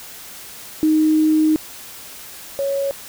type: tone pair in turn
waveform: sine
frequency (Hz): 311.1 / 554.3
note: D#4 / C#5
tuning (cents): 0 / 0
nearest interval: minor seventh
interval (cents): 1000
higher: second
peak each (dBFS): -12 / -18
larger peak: first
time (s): 0.83-1.56 / 2.59-2.91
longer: first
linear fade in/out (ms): 0
effects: white hiss -37 dBFS RMS until 3.08 s